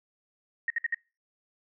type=tone bursts; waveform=sine; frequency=1864.7 Hz; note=A#6; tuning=in tune; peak=-25 dBFS; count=4; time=0.68-0.945 s; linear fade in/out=2 ms; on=22 ms; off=59 ms; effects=noise-tail reverb RT60 0.3 s tail -24 dB re dry